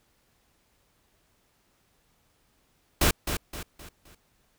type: noise with echo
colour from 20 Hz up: pink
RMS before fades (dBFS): -21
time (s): 3.01-3.11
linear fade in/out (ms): 5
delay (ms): 260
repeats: 4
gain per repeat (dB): -8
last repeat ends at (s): 4.15
effects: pink hiss -68 dBFS RMS until 4.58 s